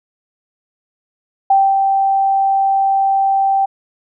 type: tone with ADSR envelope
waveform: sine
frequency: 781 Hz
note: G5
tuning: 7 cents flat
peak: -7 dBFS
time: 1.5-3.66 s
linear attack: 6 ms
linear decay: 240 ms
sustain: -4 dB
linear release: 13 ms
effects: none